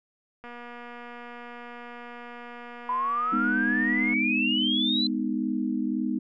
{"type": "click train", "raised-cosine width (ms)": 0.5, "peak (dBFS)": -28, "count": 888, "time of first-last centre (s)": [0.44, 4.136], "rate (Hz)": 240}
{"type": "exponential sweep", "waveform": "sine", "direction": "up", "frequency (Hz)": [987.8, 4087], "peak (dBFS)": -24, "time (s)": [2.89, 5.07], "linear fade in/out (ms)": 2}
{"type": "chord", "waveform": "sine", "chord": "G# minor", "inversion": "none", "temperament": "just", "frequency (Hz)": [207.7, 249.2, 311.5], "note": ["G#3", "B3", "D#4"], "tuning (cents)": [0, 16, 2], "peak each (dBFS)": [-30, -28, -30], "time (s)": [3.32, 6.19], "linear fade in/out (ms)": 10}
{"effects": []}